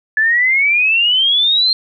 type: exponential sweep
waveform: sine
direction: up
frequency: 1717 to 4215 Hz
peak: -10 dBFS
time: 0.17-1.73 s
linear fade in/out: 2 ms
effects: none